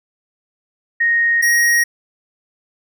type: tone pair in turn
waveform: sine / square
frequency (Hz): 1864.7 / 1882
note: A#6 / A#6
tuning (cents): 0 / +16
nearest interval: unison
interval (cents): 16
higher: second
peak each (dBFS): -12 / -12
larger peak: neither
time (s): 1-1.42 / 1.42-1.84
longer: neither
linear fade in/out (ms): 10
effects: none